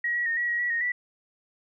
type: tone with pitch steps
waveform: sine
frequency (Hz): 1902 / 1921 / 1843 / 1923 / 1900 / 1936 / 1862 / 1960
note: A#6 / B6 / A#6 / B6 / A#6 / B6 / A#6 / B6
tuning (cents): +34 / -48 / -20 / -47 / +33 / -35 / -2 / -14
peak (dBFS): -24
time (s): 0.04-0.92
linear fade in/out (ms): 5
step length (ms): 110
effects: none